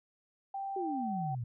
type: tone with pitch glide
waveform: sine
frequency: 784 to 765.7 Hz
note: G5 to G5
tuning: 0 to -41 cents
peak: -35 dBFS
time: 0.54-1.35 s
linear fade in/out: 5 ms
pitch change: -41 cents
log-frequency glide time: 1.02-1.07 s
type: exponential sweep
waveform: sine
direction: down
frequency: 391.8 to 112.3 Hz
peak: -34 dBFS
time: 0.76-1.44 s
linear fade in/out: 5 ms
effects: none